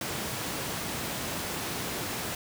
pink high-pass noise, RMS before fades -34 dBFS, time 0.01-2.35 s, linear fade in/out 2 ms, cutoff 100 Hz, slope 12 dB/octave, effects none

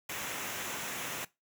pink noise with comb filter, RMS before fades -38 dBFS, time 0.09-1.25 s, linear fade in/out 5 ms, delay 0.22 ms, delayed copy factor -0.5, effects noise-tail reverb RT60 0.2 s tail -19 dB re dry + high-pass 150 Hz 12 dB/octave

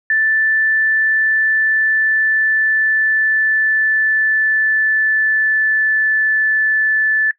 sine tone with pitch glide, 1760 to 1746.8 Hz, A6 to A6, 0 to -13 cents, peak -12 dBFS, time 0.1-7.31 s, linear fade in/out 2 ms, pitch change -13 cents, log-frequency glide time 0.68-6.38 s, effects noise-tail reverb RT60 0.1 s tail -18 dB re dry

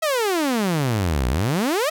sawtooth exponential two-way sweep, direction down then up, 659.3 to 58.27 to 659.3 Hz, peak -15 dBFS, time 0.02-1.9 s, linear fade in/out 10 ms, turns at 1.28 s, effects none

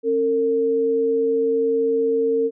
sine tone pair together, 270.7 / 455.3 Hz, C#4 / A#4, -41 / -41 cents, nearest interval major sixth, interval 900 cents, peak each -26 / -17 dBFS, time 0.03-2.51 s, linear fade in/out 50 ms, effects none

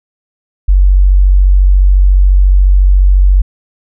sine tone, 47.09 Hz, F#1, 31 cents sharp, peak -3 dBFS, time 0.68-3.42 s, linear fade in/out 10 ms, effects none

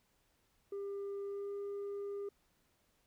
sine tone with pitch glide, 399.2 to 402.7 Hz, G4 to G4, +32 to +47 cents, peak -36 dBFS, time 0.72-2.29 s, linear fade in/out 5 ms, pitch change +15 cents, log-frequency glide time 1.23-1.52 s, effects tanh soft clip ceiling -38 dBFS + pink hiss -75 dBFS RMS until 3.06 s

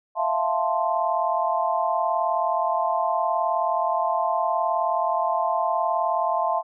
sine chord, F major seventh, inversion third, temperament equal, 659.3 / 698.5 / 880 / 1046.5 Hz, E5 / F5 / A5 / C6, 0 / 0 / 0 / 0 cents, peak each -26 dBFS, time 0.15-6.63 s, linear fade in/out 50 ms, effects none

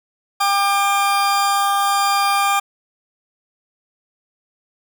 40% pulse tone pair together, 798 / 1197.3 Hz, G5 / D6, +31 / +33 cents, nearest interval perfect fifth, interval 702 cents, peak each -17 dBFS, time 0.4-2.6 s, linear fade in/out 10 ms, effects none

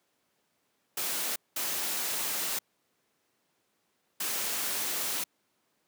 white noise bursts at uneven times, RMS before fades -32 dBFS, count 3, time 0.97-1.36 / 1.56-2.59 / 4.2-5.24 s, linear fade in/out 5 ms, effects pink hiss -74 dBFS RMS until 5.87 s + high-pass 200 Hz 12 dB/octave

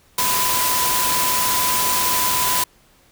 sine tone in noise, 1000 Hz, B5, 21 cents sharp, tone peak -22 dBFS, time 0.18-2.64 s, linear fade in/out 5 ms, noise white, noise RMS -20 dBFS, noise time 0.18-2.64 s, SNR -5 dB, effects pink hiss -55 dBFS RMS until 3.11 s

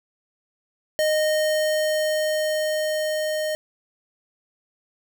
square tone with level ramp, 617 Hz, D#5, 15 cents flat, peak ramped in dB -19 to -24 dBFS, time 0.99-3.55 s, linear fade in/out 0 ms, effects none

